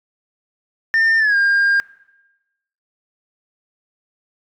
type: tone with pitch glide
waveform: sine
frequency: 1805 to 1608.1 Hz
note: A6 to G6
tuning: +44 to +44 cents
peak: -10 dBFS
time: 0.94-1.8 s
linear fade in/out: 0 ms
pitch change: -200 cents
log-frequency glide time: 1.18-1.36 s
effects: noise-tail reverb RT60 1.0 s tail -21 dB re dry + tanh soft clip ceiling -11 dBFS